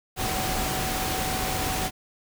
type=tone in noise; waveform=sine; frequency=753 Hz; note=F#5; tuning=30 cents sharp; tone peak=-32 dBFS; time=0.16-1.91 s; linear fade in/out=50 ms; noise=pink; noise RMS=-28 dBFS; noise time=0.16-1.91 s; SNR=-7 dB; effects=none